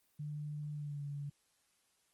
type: tone with pitch glide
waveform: sine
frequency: 148.8 to 143.4 Hz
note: D3 to D3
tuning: +23 to -41 cents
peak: -39 dBFS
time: 0.19-1.3 s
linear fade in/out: 10 ms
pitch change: -64 cents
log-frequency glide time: 0.74-1.02 s
effects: white hiss -75 dBFS RMS until 2.13 s + Opus 24 kbps